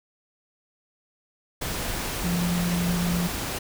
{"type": "tone in noise", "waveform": "sine", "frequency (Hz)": 174.61, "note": "F3", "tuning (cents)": 0, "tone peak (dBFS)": -23, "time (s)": [2.24, 3.28], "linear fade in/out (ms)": 10, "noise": "pink", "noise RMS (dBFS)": -30, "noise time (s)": [1.61, 3.59], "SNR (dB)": 4, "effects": []}